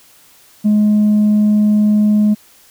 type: tone with tanh clipping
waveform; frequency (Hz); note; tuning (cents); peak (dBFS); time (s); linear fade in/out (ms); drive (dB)
triangle; 210.4; G#3; +23; -9; 0.64-2.35; 20; 6
effects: white hiss -47 dBFS RMS until 2.7 s